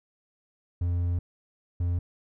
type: tone bursts at uneven times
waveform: triangle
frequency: 87.31 Hz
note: F2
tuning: in tune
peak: -22 dBFS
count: 2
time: 0.81-1.19 / 1.8-1.99 s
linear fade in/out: 5 ms
effects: none